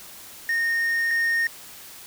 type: tone pair in turn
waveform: triangle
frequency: 1843 / 1843 Hz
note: A#6 / A#6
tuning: -20 / -20 cents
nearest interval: unison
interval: 0 cents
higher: neither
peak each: -19 / -18 dBFS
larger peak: second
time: 0.49-1.11 / 1.11-1.47 s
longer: first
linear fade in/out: 2 ms
effects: white hiss -43 dBFS RMS until 2.06 s